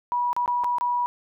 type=tone with dropouts; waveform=sine; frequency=972 Hz; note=B5; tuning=28 cents flat; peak=-21 dBFS; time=0.12-1.06 s; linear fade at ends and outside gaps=0 ms; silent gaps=0.33-0.365 / 0.46-0.478 / 0.637-0.644 / 0.784-0.81 s; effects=none